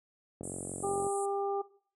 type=click train; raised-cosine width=2 ms; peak=-26 dBFS; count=31; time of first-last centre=0.41-1.066 s; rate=45.7 Hz
type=band-pass noise; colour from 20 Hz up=pink; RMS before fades=-44 dBFS; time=0.43-1.26 s; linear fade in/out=10 ms; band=7700 to 10000 Hz; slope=96 dB/octave
type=harmonic tone; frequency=398.3 Hz; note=G4; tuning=28 cents sharp; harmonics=1 / 2 / 3; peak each=-32 / -34 / -41 dBFS; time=0.83-1.62 s; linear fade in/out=10 ms
effects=noise-tail reverb RT60 0.5 s tail -19 dB re dry + high-pass 100 Hz 12 dB/octave